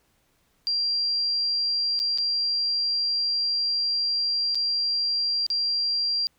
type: tone with dropouts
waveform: sine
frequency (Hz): 4748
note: D8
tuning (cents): +18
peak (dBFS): -22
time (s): 0.67-6.27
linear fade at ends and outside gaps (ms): 0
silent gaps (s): 1.992-2 / 2.176-2.184 / 4.547-4.554 / 5.465-5.502
effects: pink hiss -67 dBFS RMS until 6.38 s